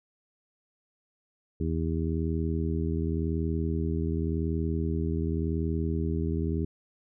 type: harmonic tone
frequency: 80.9 Hz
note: E2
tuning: 32 cents flat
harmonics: 1 / 2 / 3 / 4 / 5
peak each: -29 / -32 / -34 / -35 / -36 dBFS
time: 1.6-6.65 s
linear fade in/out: 5 ms
effects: none